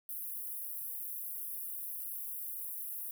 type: high-pass noise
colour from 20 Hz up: pink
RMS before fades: -41 dBFS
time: 0.09-3.11 s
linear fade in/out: 2 ms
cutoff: 11000 Hz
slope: 48 dB/octave
effects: none